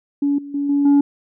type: tone with level steps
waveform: sine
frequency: 284.2 Hz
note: C#4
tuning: 43 cents sharp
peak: -14 / -30 / -18 / -13 / -7 dBFS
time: 0.22-1.01 s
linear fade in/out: 5 ms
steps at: 0.38 / 0.54 / 0.69 / 0.85 s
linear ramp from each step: 5 ms
effects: tanh soft clip ceiling -9 dBFS